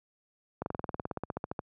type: slowing click train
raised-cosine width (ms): 1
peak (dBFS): -19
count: 18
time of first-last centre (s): 0.62-1.592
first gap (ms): 41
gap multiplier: 1.04
effects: high-pass 80 Hz 12 dB/octave